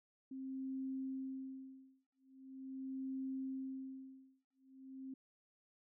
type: tone with tremolo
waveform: sine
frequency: 265 Hz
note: C4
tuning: 22 cents sharp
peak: -39 dBFS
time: 0.31-5.14 s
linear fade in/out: 5 ms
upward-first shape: sine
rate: 0.42 Hz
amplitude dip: 100%
effects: none